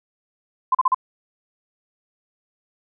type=tone bursts; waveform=sine; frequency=1030 Hz; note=C6; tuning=28 cents flat; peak=-13 dBFS; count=4; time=0.72-0.946 s; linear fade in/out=5 ms; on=28 ms; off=38 ms; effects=none